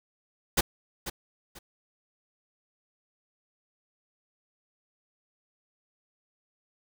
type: noise with echo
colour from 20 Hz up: pink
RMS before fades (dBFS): -22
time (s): 0.57-0.61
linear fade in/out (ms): 10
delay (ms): 490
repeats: 2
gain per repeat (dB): -12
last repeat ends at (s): 1.59
effects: none